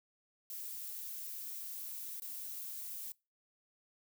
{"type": "noise with dropouts", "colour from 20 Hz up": "violet", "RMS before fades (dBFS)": -44, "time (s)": [0.5, 3.12], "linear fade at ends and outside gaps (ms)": 1, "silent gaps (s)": [2.199, 2.22], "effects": ["noise-tail reverb RT60 0.3 s tail -25 dB re dry"]}